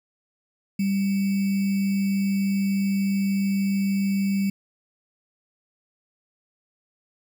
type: tone with sample-and-hold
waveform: sine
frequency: 196.6 Hz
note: G3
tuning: 5 cents sharp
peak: -20 dBFS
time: 0.79-4.5 s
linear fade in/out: 5 ms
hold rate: 2450 Hz
effects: none